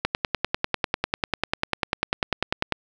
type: click train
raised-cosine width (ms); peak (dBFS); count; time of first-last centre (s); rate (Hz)
0.3; -5; 28; 0.05-2.723; 10.1
effects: none